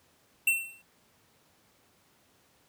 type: tone with exponential decay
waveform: square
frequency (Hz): 2704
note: E7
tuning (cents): +43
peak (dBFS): -20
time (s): 0.47-0.82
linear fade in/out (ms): 5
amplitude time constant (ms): 76
effects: pink hiss -65 dBFS RMS until 2.68 s + high-pass 100 Hz 12 dB/octave